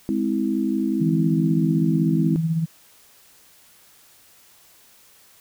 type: chord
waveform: sine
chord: Ab augmented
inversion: none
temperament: just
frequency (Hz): 207.7 / 259.6 / 324.5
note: Ab3 / C4 / E4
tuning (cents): 0 / -13 / -27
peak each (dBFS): -24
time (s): 0.09-2.36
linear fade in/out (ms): 0
type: tone with tremolo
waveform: sine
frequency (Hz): 162.7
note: E3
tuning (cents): -22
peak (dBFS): -17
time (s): 1-2.66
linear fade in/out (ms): 20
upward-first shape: sine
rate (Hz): 16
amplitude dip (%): 50
effects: white hiss -53 dBFS RMS until 5.4 s